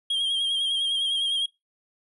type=tone with vibrato; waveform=triangle; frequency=3225 Hz; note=G7; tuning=48 cents sharp; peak=-21 dBFS; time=0.1-1.46 s; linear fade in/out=5 ms; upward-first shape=sine; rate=9.9 Hz; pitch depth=44 cents each way; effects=noise-tail reverb RT60 0.2 s tail -23 dB re dry + resampled to 32000 Hz